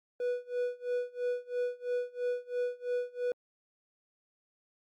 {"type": "tone with tremolo", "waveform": "triangle", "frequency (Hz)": 491.1, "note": "B4", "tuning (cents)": -10, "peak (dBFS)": -26, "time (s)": [0.2, 3.32], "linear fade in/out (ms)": 2, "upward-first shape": "sine", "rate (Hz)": 3, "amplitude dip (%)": 95, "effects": ["Opus 48 kbps"]}